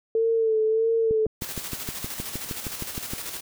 sine tone with vibrato, 445.7 Hz, A4, 22 cents sharp, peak -19 dBFS, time 0.15-1.26 s, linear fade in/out 2 ms, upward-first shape sine, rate 1.6 Hz, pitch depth 39 cents each way
click train, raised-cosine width 3 ms, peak -19 dBFS, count 14, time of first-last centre 1.11-3.135 s, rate 6.42 Hz
white noise with tremolo, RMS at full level -33 dBFS, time 1.41-3.41 s, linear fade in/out 10 ms, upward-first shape square, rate 13 Hz, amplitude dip 40%
effects none

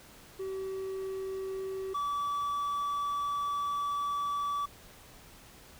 triangle tone pair in turn, 382.7 / 1150.8 Hz, G4 / D6, -42 / -36 cents, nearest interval octave + perfect fifth, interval 1906 cents, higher second, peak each -32 / -28 dBFS, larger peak second, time 0.39-1.94 / 1.94-4.66 s, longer second, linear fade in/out 10 ms, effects pink hiss -54 dBFS RMS until 5.79 s

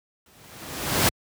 pink noise with exponential growth, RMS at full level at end -17 dBFS, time 0.26-1.09 s, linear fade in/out 2 ms, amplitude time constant 180 ms, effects high-pass 80 Hz 12 dB/octave

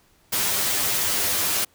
white noise with comb filter, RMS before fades -23 dBFS, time 0.32-1.65 s, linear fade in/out 10 ms, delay 9.9 ms, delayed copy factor +0.8, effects pink hiss -60 dBFS RMS until 1.74 s

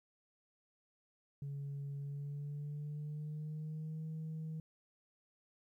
sine tone with pitch glide, 140.9 to 158.15 Hz, C#3 to D#3, +29 to +29 cents, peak -38 dBFS, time 1.42-4.6 s, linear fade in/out 2 ms, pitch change +200 cents, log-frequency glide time 1.97-4.05 s, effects tanh soft clip ceiling -38 dBFS + 13-bit

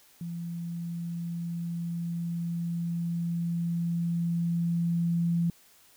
sine tone with level ramp, 170 Hz, F3, 46 cents flat, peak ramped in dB -33 to -23 dBFS, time 0.21-5.5 s, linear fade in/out 2 ms, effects white hiss -59 dBFS RMS until 5.96 s

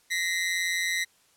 sawtooth ring-modulated tone, 1966 Hz, B6, 8 cents flat, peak -19 dBFS, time 0.1-1.05 s, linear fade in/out 20 ms, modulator 89.2 Hz, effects white hiss -63 dBFS RMS until 1.36 s + low-pass 11000 Hz 12 dB/octave

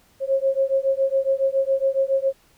sine beating tone pair, 536 / 543.2 Hz, C5 / C#5, +42 / -35 cents, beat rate 7.2 Hz, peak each -21 dBFS, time 0.2-2.33 s, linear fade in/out 50 ms, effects pink hiss -58 dBFS RMS until 2.57 s

